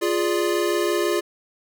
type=chord; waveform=square; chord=D diminished; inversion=first; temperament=equal; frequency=349.2 / 415.3 / 587.3 Hz; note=F4 / Ab4 / D5; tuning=0 / 0 / 0 cents; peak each=-23 / -25 / -28 dBFS; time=0.01-1.21 s; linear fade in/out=20 ms; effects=none